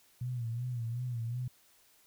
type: tone with vibrato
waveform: sine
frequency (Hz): 120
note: B2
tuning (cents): -49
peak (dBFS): -33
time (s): 0.21-1.48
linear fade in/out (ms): 5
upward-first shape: sine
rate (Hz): 2.7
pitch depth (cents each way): 86
effects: white hiss -65 dBFS RMS until 2.06 s